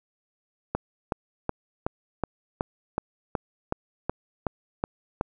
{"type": "click train", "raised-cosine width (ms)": 1, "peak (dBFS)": -11, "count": 13, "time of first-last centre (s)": [0.75, 5.211], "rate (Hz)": 2.69, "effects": []}